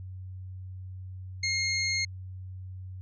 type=tone; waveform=20% pulse; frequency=2140 Hz; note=C7; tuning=38 cents sharp; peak=-21 dBFS; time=1.43-2.05 s; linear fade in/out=5 ms; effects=added 93 Hz sine -38 dBFS peak until 3.01 s + resampled to 16000 Hz